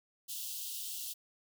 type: high-pass noise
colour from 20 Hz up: white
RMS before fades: -41 dBFS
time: 0.28-1.14 s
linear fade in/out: 20 ms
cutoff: 2800 Hz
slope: 96 dB/octave
effects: none